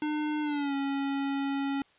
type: tone with pitch glide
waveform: square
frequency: 301.9 to 276.8 Hz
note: D4 to C#4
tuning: +48 to -2 cents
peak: -29 dBFS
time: 0.02-1.82 s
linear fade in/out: 2 ms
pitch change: -150 cents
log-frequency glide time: 0.42-0.74 s
effects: white hiss -63 dBFS RMS until 1.98 s + resampled to 8000 Hz